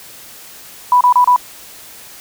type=tone bursts; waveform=sine; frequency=987.8 Hz; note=B5; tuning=in tune; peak=-6 dBFS; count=4; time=0.92-1.362 s; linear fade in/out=2 ms; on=88 ms; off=30 ms; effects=white hiss -37 dBFS RMS until 2.2 s